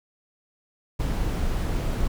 brown noise, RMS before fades -25 dBFS, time 0.99-2.08 s, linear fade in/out 10 ms, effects none

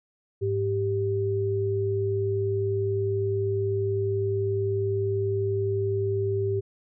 sine tone pair together, 103.83 / 392 Hz, G#2 / G4, 0 / 0 cents, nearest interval octave + major seventh, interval 2300 cents, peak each -27 / -25 dBFS, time 0.41-6.61 s, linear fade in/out 20 ms, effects none

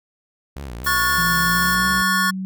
sawtooth tone with vibrato, 63.8 Hz, C2, 43 cents flat, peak -26 dBFS, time 0.56-2.02 s, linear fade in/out 5 ms, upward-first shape sine, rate 3.9 Hz, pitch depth 190 cents each way
violet noise, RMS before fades -30 dBFS, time 0.84-1.75 s, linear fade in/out 5 ms
square chord, F# minor, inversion second, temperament equal with one note detuned, 1108.7 / 1442.8 / 1760 Hz, C#6 / F#6 / A6, 0 / -44 / 0 cents, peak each -22 dBFS, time 0.86-2.31 s, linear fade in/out 10 ms
sine tone with pitch glide, 170.3 to 188.96 Hz, F3 to F#3, -43 to +37 cents, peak -24 dBFS, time 1.18-2.45 s, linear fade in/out 0 ms, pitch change +180 cents, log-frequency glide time 1.4-1.89 s
effects none

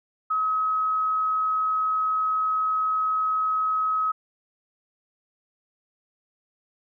sine tone, 1276 Hz, D#6, 43 cents sharp, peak -21 dBFS, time 0.3-4.12 s, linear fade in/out 10 ms, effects none

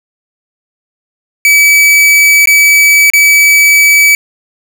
45% pulse tone with dropouts, 2292 Hz, D7, 43 cents flat, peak -3 dBFS, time 1.45-4.15 s, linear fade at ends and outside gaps 1 ms, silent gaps 2.457-2.473 / 3.101-3.135 s, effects 7-bit

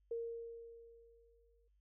sine tone with exponential decay, 463.4 Hz, A#4, 10 cents flat, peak -36 dBFS, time 0.11-1.68 s, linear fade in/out 5 ms, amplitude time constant 340 ms, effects noise-tail reverb RT60 0.2 s tail -22 dB re dry + added 50 Hz sine -70 dBFS peak until 1.8 s

